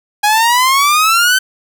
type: exponential sweep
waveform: sawtooth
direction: up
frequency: 822 to 1546 Hz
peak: -5 dBFS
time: 0.23-1.39 s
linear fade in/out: 10 ms
effects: none